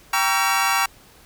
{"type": "chord", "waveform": "25% pulse", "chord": "G diminished seventh", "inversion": "none", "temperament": "just", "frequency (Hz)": [784, 940.8, 1128.9, 1354.7], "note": ["G5", "Bb5", "Db6", "Fb6"], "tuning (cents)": [0, 16, 31, 47], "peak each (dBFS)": -20, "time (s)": [0.13, 0.86], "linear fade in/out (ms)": 5, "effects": ["pink hiss -50 dBFS RMS until 1.25 s"]}